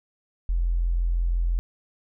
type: tone with tanh clipping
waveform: triangle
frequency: 42.92 Hz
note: F1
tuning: 29 cents flat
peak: -20 dBFS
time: 0.49-1.59 s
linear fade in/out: 0 ms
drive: 3 dB
effects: none